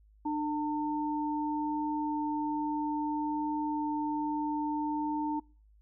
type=tone pair together; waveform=sine; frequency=299.8 / 900 Hz; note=D4 / A5; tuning=+36 / +39 cents; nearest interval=octave + perfect fifth; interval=1903 cents; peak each=-31 / -33 dBFS; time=0.25-5.4 s; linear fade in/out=10 ms; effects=noise-tail reverb RT60 0.4 s tail -26 dB re dry + added 52 Hz sine -58 dBFS peak until 5.81 s